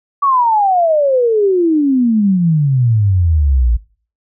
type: exponential sweep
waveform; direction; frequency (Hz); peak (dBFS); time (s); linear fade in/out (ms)
sine; down; 1148 to 55; -9; 0.22-3.77; 10
effects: noise-tail reverb RT60 0.4 s tail -20 dB re dry

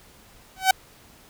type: tone with exponential growth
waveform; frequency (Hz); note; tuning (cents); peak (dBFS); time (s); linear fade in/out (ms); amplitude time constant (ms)
sawtooth; 759; F#5; +44; -7; 0.56-0.71; 5; 31
effects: pink hiss -52 dBFS RMS until 1.29 s

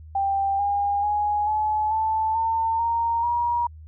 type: tone with pitch steps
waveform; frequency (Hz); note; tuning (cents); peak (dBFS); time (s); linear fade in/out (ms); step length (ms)
sine; 788 / 809.7 / 832 / 854.9 / 878.4 / 902.6 / 927.4 / 952.9; G5 / G#5 / G#5 / G#5 / A5 / A5 / A#5 / A#5; +9 / -44 / +3 / +50 / -3 / +44 / -9 / +38; -20; 0.15-3.67; 5; 440
effects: added 78 Hz sine -40 dBFS peak until 3.87 s

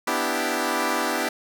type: chord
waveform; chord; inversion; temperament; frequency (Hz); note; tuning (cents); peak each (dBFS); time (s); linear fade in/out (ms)
10% pulse; E minor seventh; second; equal; 246.9 / 293.7 / 329.6 / 392; B3 / D4 / E4 / G4; 0 / 0 / 0 / 0; -20; 0.07-1.29; 5
effects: none

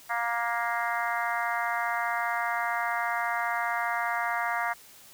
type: harmonic tone with a mistuned harmonic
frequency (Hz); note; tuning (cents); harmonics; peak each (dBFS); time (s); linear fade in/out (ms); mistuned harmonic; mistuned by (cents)
235; A#3; +14; 3 / 4 / 5 / 6 / 7 / 8 / 9; -32 / -33 / -34 / -35 / -35 / -36 / -37; 0.09-4.74; 20; 9; -21
effects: white hiss -52 dBFS RMS until 5.13 s

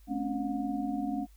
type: tone cluster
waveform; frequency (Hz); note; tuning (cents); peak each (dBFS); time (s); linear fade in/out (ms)
sine; 216.1 / 261 / 281.6 / 719; A3 / C4 / C#4 / F#5; -31 / -4 / +27 / -50; -36 / -36 / -33 / -38; 0.07-1.27; 50
effects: added 50 Hz sine -53 dBFS peak until 1.36 s + white hiss -67 dBFS RMS until 1.36 s

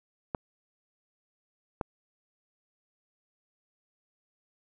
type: clicks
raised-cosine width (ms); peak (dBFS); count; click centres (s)
1; -16; 2; 0.348 / 1.812
effects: none

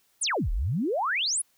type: exponential two-way sweep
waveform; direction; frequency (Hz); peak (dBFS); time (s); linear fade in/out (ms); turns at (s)
sine; down then up; 11180 to 34.65 to 11180; -24; 0.21-1.42; 10; 0.51
effects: white hiss -67 dBFS RMS until 1.57 s

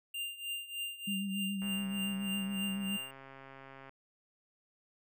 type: tone with tremolo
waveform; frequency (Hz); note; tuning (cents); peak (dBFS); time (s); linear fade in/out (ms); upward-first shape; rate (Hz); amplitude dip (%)
square; 2794; F7; 0; -35; 0.14-3.11; 5; triangle; 3.3; 85
type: tone with vibrato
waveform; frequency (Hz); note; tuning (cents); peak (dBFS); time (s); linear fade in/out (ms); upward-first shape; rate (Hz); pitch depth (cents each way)
sine; 196; G3; 0; -34; 1.07-2.97; 10; sine; 7.1; 41
type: click train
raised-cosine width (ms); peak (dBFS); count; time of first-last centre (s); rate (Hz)
0.5; -36; 308; 1.62-3.894; 135
effects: none

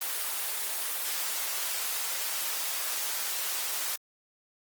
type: high-pass noise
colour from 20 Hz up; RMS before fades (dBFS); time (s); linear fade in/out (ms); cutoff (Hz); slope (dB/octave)
white; -32; 0.01-3.96; 5; 590; 12
effects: Opus 24 kbps

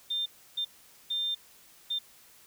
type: tone bursts at uneven times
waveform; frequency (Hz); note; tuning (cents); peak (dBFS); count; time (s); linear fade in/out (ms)
sine; 3600; A7; +39; -28; 4; 0.1-0.26 / 0.57-0.65 / 1.1-1.35 / 1.9-1.99; 10
effects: white hiss -57 dBFS RMS until 2.46 s

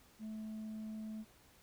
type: tone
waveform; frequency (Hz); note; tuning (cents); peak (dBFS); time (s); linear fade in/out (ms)
sine; 217.3; A3; -21; -39; 0.19-1.25; 50
effects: tanh soft clip ceiling -41 dBFS + pink hiss -65 dBFS RMS until 1.62 s

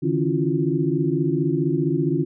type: tone cluster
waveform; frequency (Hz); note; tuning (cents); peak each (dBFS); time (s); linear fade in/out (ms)
sine; 144.3 / 159.4 / 276.9 / 332.5 / 356.8; D3 / D#3 / C#4 / E4 / F4; -30 / +42 / -2 / +15 / +37; -25; 0.02-2.25; 20
effects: none

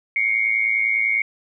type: tone pair together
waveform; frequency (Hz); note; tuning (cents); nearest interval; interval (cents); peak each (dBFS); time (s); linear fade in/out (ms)
sine; 2137 / 2247; C7 / C#7; +36 / +23; minor second; 87; -20; 0.16-1.22; 2
effects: none

